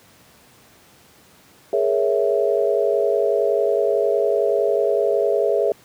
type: chord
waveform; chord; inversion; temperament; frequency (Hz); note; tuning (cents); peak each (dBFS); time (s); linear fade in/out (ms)
sine; A# half-diminished seventh; third; equal; 415.3 / 466.2 / 554.4 / 659.3; G#4 / A#4 / C#5 / E5; 0 / 0 / 0 / 0; -20 / -23 / -22 / -22; 1.73-5.72; 2
effects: pink hiss -51 dBFS RMS until 5.84 s + high-pass 100 Hz 12 dB/octave